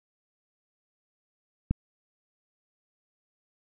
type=click; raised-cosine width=5 ms; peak=-12 dBFS; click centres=1.71 s; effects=none